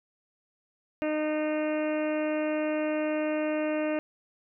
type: harmonic tone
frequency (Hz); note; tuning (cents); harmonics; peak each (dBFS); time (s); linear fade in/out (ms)
306.3; D#4; -27; 1 / 2 / 3 / 4 / 5 / 6 / 7 / 8 / 9; -29 / -29 / -43 / -43 / -43 / -44 / -45 / -44 / -44; 1.02-3.99; 0
effects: none